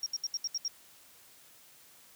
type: tone bursts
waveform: sine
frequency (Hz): 5588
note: F8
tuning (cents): 0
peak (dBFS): -30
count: 7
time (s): 0.03-0.68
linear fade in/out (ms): 2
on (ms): 32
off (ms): 71
effects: white hiss -58 dBFS RMS until 2.15 s + high-pass 60 Hz 12 dB/octave